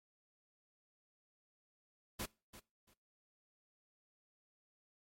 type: noise with echo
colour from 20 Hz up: pink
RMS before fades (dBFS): -41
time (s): 2.19-2.26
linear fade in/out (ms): 10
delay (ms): 340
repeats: 2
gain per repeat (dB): -14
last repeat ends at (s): 2.94
effects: noise-tail reverb RT60 0.3 s tail -23 dB re dry + MP3 64 kbps